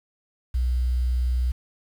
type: tone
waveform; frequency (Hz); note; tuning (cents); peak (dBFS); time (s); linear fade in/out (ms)
sine; 62; B1; +7; -20; 0.54-1.52; 10
effects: 8-bit